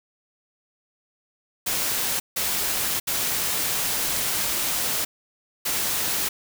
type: noise bursts at uneven times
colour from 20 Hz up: white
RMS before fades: -25 dBFS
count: 4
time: 1.66-2.2 / 2.36-3 / 3.07-5.05 / 5.65-6.29 s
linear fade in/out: 10 ms
effects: none